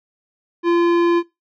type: tone with tanh clipping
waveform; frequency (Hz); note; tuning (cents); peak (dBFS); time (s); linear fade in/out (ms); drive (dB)
sine; 343.1; F4; -31; -15; 0.63-1.23; 50; 16
effects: noise-tail reverb RT60 0.2 s tail -18 dB re dry